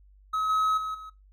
triangle tone with level steps, 1279 Hz, D#6, 47 cents sharp, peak -23 / -20 / -28 / -38 dBFS, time 0.33-1.1 s, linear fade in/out 10 ms, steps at 0.49 / 0.77 / 0.94 s, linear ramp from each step 10 ms, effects noise-tail reverb RT60 0.2 s tail -19 dB re dry + added 49 Hz sine -53 dBFS peak until 1.32 s

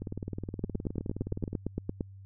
two click trains, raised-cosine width 3 ms, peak -18 / -23 dBFS, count 13 / 30, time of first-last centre 0.64-2.008 / 0.02-1.53 s, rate 8.77 / 19.2 Hz, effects added 97 Hz sine -46 dBFS peak until 2.25 s

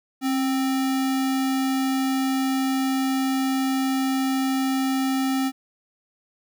sine tone with sample-and-hold, 266.8 Hz, C4, 34 cents sharp, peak -20 dBFS, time 0.21-5.52 s, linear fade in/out 50 ms, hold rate 1050 Hz, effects none

